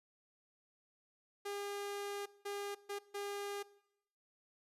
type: tone bursts at uneven times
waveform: sawtooth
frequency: 404.4 Hz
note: G#4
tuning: 46 cents flat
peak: -36 dBFS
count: 4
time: 1.45-2.26 / 2.45-2.75 / 2.89-2.99 / 3.14-3.63 s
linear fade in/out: 10 ms
effects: noise-tail reverb RT60 0.8 s tail -20 dB re dry + resampled to 32000 Hz